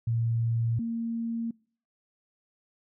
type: tone pair in turn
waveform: sine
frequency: 115.5 / 230.2 Hz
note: A#2 / A#3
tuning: -16 / -22 cents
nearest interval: octave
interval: 1194 cents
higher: second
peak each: -24 / -28 dBFS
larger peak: first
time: 0.07-0.79 / 0.79-1.51 s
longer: neither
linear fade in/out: 5 ms
effects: noise-tail reverb RT60 0.5 s tail -26 dB re dry